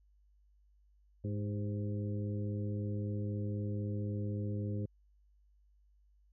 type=harmonic tone with a mistuned harmonic; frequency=103.83 Hz; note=G#2; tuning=in tune; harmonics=1 / 2 / 3 / 4 / 5; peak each=-35 / -41 / -45 / -47 / -49 dBFS; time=1.24-4.86 s; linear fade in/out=5 ms; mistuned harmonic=4; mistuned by=-42 cents; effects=added 50 Hz sine -64 dBFS peak until 6.32 s